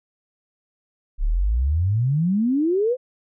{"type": "exponential sweep", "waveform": "sine", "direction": "up", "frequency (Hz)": [32.7, 525], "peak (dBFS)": -17, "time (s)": [1.18, 2.97], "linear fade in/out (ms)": 50, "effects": []}